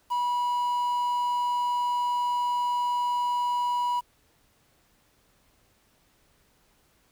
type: tone with quantisation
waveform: triangle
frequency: 975 Hz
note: B5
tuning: 23 cents flat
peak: -22 dBFS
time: 0.1-4.01 s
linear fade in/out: 20 ms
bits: 8
effects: pink hiss -65 dBFS RMS until 7.11 s

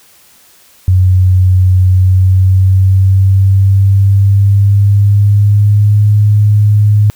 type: tone with pitch glide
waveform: sine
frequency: 92.5 to 104.43 Hz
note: F#2 to G#2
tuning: 0 to +10 cents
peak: -4 dBFS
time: 0.88-7.1 s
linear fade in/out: 0 ms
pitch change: +210 cents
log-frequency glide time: 1.86-6.08 s
effects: white hiss -44 dBFS RMS until 7.15 s

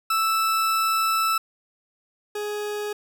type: tone pair in turn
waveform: 40% pulse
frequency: 1318.5 / 417 Hz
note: E6 / G#4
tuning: 0 / +7 cents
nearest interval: octave + minor sixth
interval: 1993 cents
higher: first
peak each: -19 / -26 dBFS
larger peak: first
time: 0.1-1.38 / 2.35-2.93 s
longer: first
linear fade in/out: 5 ms
effects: none

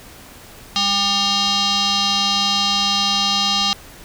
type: tone with frequency modulation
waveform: sine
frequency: 200.5 Hz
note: G3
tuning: 39 cents sharp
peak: -15 dBFS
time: 0.76-3.73 s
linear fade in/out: 0 ms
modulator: 1000 Hz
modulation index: 4.9
effects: pink hiss -41 dBFS RMS until 4.04 s

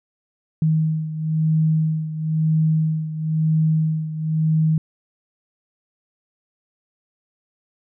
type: beating tone pair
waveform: sine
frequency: 157.5 / 158.5 Hz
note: D#3 / D#3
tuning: +21 / +32 cents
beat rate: 1 Hz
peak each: -18 / -23 dBFS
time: 0.62-4.78 s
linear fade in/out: 2 ms
effects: none

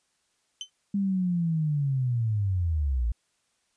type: tone with exponential decay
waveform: 35% pulse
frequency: 3067 Hz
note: G7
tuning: 38 cents flat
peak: -27 dBFS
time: 0.61-0.7 s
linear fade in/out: 1 ms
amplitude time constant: 18 ms
type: linear sweep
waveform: sine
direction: down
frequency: 202.2 to 53.7 Hz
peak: -23 dBFS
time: 0.94-3.12 s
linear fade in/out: 5 ms
effects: white hiss -72 dBFS RMS until 3.76 s + resampled to 22050 Hz

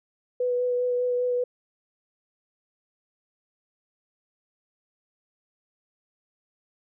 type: tone with vibrato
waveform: sine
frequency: 493.9 Hz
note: B4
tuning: in tune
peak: -22 dBFS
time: 0.4-1.44 s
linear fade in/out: 5 ms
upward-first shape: sine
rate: 5 Hz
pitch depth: 13 cents each way
effects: none

